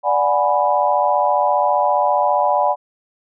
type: chord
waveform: sine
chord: G# half-diminished seventh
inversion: second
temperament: equal with one note detuned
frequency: 587.3 / 735.7 / 830.6 / 987.8 Hz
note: D5 / F#5 / G#5 / B5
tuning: 0 / -10 / 0 / 0 cents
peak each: -19 dBFS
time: 0.03-2.76 s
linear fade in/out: 50 ms
effects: none